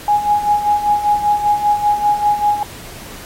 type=tone with tremolo; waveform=sine; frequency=830.6 Hz; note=G#5; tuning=in tune; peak=-9 dBFS; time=0.08-2.63 s; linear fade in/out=2 ms; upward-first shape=sine; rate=5.1 Hz; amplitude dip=70%; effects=pink hiss -35 dBFS RMS until 3.25 s + AAC 48 kbps